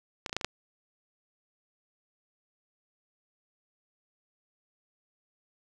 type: clicks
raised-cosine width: 0.2 ms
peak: -15 / -24 / -16 / -11 / -19 / -10 dBFS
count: 6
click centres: 0.262 / 0.295 / 0.329 / 0.366 / 0.412 / 0.446 s
effects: none